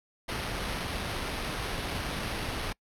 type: noise with sample-and-hold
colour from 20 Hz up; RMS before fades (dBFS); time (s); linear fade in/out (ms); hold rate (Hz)
pink; -34; 0.28-2.73; 10; 7350
effects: noise-tail reverb RT60 0.1 s tail -26 dB re dry + low-pass 12000 Hz 12 dB/octave